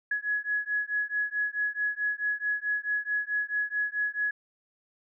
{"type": "beating tone pair", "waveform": "sine", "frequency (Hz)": [1681, 1685.6], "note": ["G#6", "G#6"], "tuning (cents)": [20, 25], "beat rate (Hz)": 4.6, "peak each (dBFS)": -30, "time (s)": [0.11, 4.31], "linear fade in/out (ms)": 5, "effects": []}